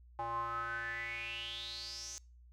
square tone with band-pass filter sweep, 116.6 Hz, A#2, 1 cent sharp, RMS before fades -41 dBFS, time 0.19-2.18 s, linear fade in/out 0 ms, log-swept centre 870 to 6400 Hz, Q 8.6, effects noise-tail reverb RT60 0.4 s tail -26 dB re dry + added 60 Hz sine -56 dBFS peak until 2.52 s

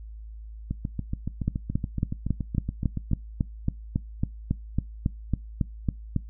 two click trains, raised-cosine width 5 ms, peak -11 / -16 dBFS, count 18 / 18, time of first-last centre 1.48-6.163 / 0.71-3.115 s, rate 3.63 / 7.07 Hz, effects noise-tail reverb RT60 0.2 s tail -22 dB re dry + added 54 Hz sine -38 dBFS peak until 6.29 s

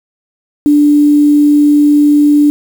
sine tone with quantisation, 293.7 Hz, D4, in tune, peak -4 dBFS, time 0.66-2.5 s, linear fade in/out 0 ms, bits 5, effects none

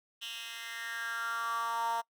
10% pulse tone with high-pass filter sweep, 230.9 Hz, A#3, 16 cents flat, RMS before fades -36 dBFS, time 0.21-2.02 s, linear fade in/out 20 ms, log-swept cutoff 2900 to 830 Hz, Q 5.6, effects noise-tail reverb RT60 0.1 s tail -24 dB re dry

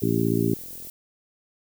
violet noise, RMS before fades -39 dBFS, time 0-0.9 s, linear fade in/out 2 ms
harmonic tone, 56.5 Hz, A1, 47 cents sharp, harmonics 2 / 3 / 4 / 5 / 6 / 7, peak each -27 / -27 / -27 / -27 / -27 / -27 dBFS, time 0.02-0.54 s, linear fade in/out 5 ms
click train, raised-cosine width 2 ms, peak -36 dBFS, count 24, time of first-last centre 0.33-0.872 s, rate 42.4 Hz
effects none

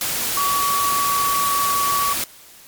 sine tone in noise, 1134 Hz, C#6, 39 cents sharp, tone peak -18 dBFS, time 0.37-2.13 s, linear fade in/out 2 ms, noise white, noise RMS -23 dBFS, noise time 0.01-2.24 s, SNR +2 dB, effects white hiss -45 dBFS RMS until 2.67 s + MP3 96 kbps

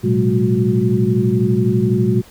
sine tone cluster, 114 / 126.1 / 188.6 / 212.4 / 364.4 Hz, A#2 / B2 / F#3 / G#3 / F#4, -38 / +36 / +33 / +39 / -26 cents, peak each -19 dBFS, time 0.03-2.22 s, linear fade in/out 20 ms, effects pink hiss -45 dBFS RMS until 2.3 s

